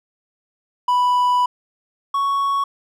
triangle tone pair in turn, 987.8 / 1112 Hz, B5 / C#6, 0 / +5 cents, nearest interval major second, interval 205 cents, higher second, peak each -12 / -15 dBFS, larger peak first, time 0.88-1.46 / 2.14-2.64 s, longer first, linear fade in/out 5 ms, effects none

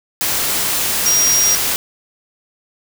sine tone in noise, 5700 Hz, F8, 34 cents sharp, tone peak -12 dBFS, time 1.06-1.55 s, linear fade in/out 0 ms, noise white, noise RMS -18 dBFS, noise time 0.21-1.76 s, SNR +3 dB, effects none

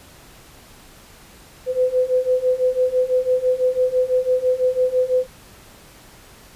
sine beating tone pair, 504 / 510 Hz, B4 / C5, +35 / -44 cents, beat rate 6 Hz, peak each -20 / -18 dBFS, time 1.66-5.27 s, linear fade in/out 50 ms, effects pink hiss -46 dBFS RMS until 6.55 s + resampled to 32000 Hz

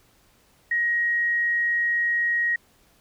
sine tone, 1888 Hz, A#6, 22 cents sharp, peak -20 dBFS, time 0.71-2.56 s, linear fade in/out 5 ms, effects pink hiss -60 dBFS RMS until 3 s

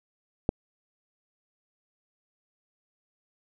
click, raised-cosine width 2 ms, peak -9 dBFS, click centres 0.491 s, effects none

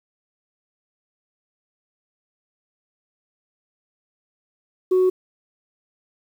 sine tone, 370 Hz, F#4, in tune, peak -12 dBFS, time 4.91-5.1 s, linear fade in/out 10 ms, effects tanh soft clip ceiling -12 dBFS + 8-bit

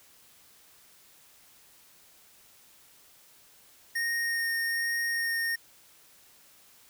square tone with vibrato, 1850 Hz, A#6, 14 cents flat, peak -28 dBFS, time 3.95-5.56 s, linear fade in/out 10 ms, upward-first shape sine, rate 1.2 Hz, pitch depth 9 cents each way, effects white hiss -58 dBFS RMS until 6.89 s

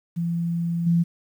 sine tone with level steps, 169.7 Hz, F3, 49 cents flat, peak -22 / -16 dBFS, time 0.16-1.04 s, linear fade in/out 20 ms, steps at 0.86 s, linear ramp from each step 10 ms, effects 9-bit

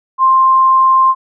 sine tone, 1052 Hz, C6, 9 cents sharp, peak -6 dBFS, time 0.18-1.15 s, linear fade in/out 50 ms, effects none

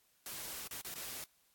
white noise with dropouts, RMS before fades -44 dBFS, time 0.26-1.24 s, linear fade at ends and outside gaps 1 ms, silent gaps 0.674-0.71 / 0.813-0.847 / 0.941-0.958 s, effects white hiss -72 dBFS RMS until 1.54 s + AAC 64 kbps

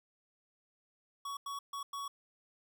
square tone bursts at uneven times, 1121 Hz, C#6, 19 cents sharp, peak -39 dBFS, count 4, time 1.25-1.37 / 1.46-1.59 / 1.73-1.83 / 1.93-2.08 s, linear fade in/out 5 ms, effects none

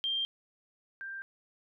sine tone pair in turn, 3179 / 1581.3 Hz, G7 / G6, +24 / +15 cents, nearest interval octave, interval 1209 cents, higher first, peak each -29 / -38 dBFS, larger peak first, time 0.04-0.25 / 1.01-1.22 s, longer neither, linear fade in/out 0 ms, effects none

